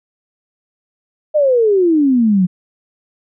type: exponential sweep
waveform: sine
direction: down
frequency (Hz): 622.3 to 175.5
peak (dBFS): -9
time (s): 1.34-2.47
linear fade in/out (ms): 20
effects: none